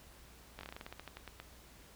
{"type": "slowing click train", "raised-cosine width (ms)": 0.3, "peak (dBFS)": -29, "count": 15, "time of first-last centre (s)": [0.59, 1.4], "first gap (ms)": 20, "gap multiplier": 1.15, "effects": ["added 60 Hz sine -60 dBFS peak until 1.95 s", "pink hiss -59 dBFS RMS until 1.95 s"]}